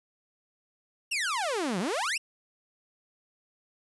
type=exponential two-way sweep; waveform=sawtooth; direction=down then up; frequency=2895 to 168 to 2895 Hz; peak=-24 dBFS; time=1.11-2.18 s; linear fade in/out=10 ms; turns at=1.79 s; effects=resampled to 24000 Hz + 10-bit